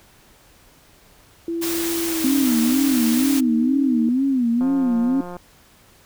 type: tone with pitch glide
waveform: sine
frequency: 335.3 to 311 Hz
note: E4 to D#4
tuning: +30 to -1 cents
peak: -22 dBFS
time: 1.48-4.09 s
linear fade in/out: 2 ms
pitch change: -131 cents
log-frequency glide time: 2.07-2.33 s
type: noise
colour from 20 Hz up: white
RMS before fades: -27 dBFS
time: 1.61-3.41 s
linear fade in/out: 20 ms
type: tone with vibrato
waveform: sine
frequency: 252.6 Hz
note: B3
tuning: 39 cents sharp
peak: -16 dBFS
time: 2.24-5.21 s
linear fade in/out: 5 ms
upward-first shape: sine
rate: 2.1 Hz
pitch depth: 150 cents each way
type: click train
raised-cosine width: 1 ms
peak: -21 dBFS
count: 135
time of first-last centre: 4.61-5.367 s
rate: 177 Hz
effects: pink hiss -52 dBFS RMS until 6.05 s